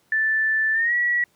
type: tone with pitch glide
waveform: sine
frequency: 1760 to 1930.4 Hz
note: A6 to B6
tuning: 0 to -40 cents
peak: -18 dBFS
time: 0.12-1.24 s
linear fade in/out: 2 ms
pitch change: +160 cents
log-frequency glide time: 0.73-0.94 s
effects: pink hiss -63 dBFS RMS until 1.35 s + high-pass 100 Hz 12 dB/octave